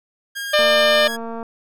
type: tone with pitch glide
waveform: sawtooth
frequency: 1621 to 1657 Hz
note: G#6 to G#6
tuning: -42 to -4 cents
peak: -22 dBFS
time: 0.35-1.17 s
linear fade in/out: 20 ms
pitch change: +38 cents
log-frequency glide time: 0.86-1.05 s
type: harmonic tone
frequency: 600 Hz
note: D5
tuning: 37 cents sharp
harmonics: 1 / 2 / 3 / 4 / 5 / 6 / 7 / 8 / 9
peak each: -15 / -23 / -21 / -25 / -23 / -23 / -28 / -32 / -34 dBFS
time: 0.53-1.08 s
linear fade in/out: 10 ms
type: click train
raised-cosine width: 1 ms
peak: -18 dBFS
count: 193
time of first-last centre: 0.59-1.428 s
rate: 229 Hz
effects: none